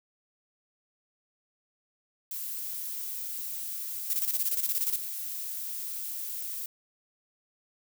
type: noise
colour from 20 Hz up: violet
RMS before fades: -36 dBFS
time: 2.31-6.66 s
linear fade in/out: 2 ms
type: noise bursts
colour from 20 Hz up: violet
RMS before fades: -28 dBFS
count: 15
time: 4.1-4.959 s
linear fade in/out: 0 ms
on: 33 ms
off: 26 ms
effects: none